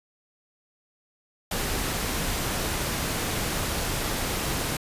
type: noise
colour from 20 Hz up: pink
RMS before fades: -28 dBFS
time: 1.51-4.77 s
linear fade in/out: 5 ms
effects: resampled to 32000 Hz